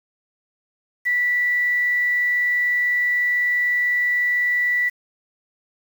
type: tone with quantisation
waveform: sine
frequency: 1961 Hz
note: B6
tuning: 13 cents flat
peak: -17 dBFS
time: 1.05-4.9 s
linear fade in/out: 20 ms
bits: 7
effects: none